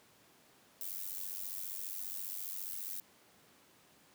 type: noise with amplitude modulation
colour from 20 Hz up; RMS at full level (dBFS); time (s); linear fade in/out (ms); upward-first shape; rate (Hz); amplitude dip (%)
violet; -38; 0.81-3; 0; sine; 94.8; 85
effects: pink hiss -64 dBFS RMS until 4.14 s + high-pass 150 Hz 12 dB/octave